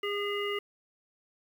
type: harmonic tone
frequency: 407.9 Hz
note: G#4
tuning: 31 cents flat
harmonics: 1 / 3 / 5 / 7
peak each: -32 / -38 / -37 / -37 dBFS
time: 0.03-0.59 s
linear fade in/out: 5 ms
effects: 9-bit